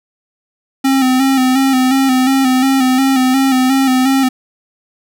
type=tone with vibrato; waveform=square; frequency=262.7 Hz; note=C4; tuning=7 cents sharp; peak=-10 dBFS; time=0.84-4.29 s; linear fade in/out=10 ms; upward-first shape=square; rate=2.8 Hz; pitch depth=40 cents each way; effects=none